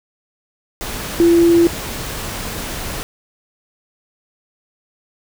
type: tone in noise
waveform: sine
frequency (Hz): 339.5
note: F4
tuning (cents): -49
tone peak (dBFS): -8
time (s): 1.2-1.67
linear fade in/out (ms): 0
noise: pink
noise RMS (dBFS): -26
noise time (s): 0.81-3.03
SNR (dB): +15
effects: none